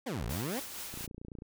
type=exponential two-way sweep; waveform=20% pulse; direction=down then up; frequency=293.9 to 51.91 to 293.9 Hz; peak=-29 dBFS; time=0.06-0.6 s; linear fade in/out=10 ms; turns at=0.25 s
type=noise with tremolo; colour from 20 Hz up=white; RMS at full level=-41 dBFS; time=0.29-1.07 s; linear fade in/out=20 ms; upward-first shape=sine; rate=4.3 Hz; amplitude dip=35%
type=click train; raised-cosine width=3 ms; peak=-32 dBFS; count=15; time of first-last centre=0.94-1.421 s; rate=29.1 Hz
effects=none